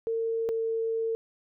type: tone pair in turn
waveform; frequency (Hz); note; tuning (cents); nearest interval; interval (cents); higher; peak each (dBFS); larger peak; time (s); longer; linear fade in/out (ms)
sine; 454.1 / 451.6; A#4 / A4; -45 / +45; unison; 10; first; -26; neither; 0.07-0.49 / 0.49-1.15; second; 0
effects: none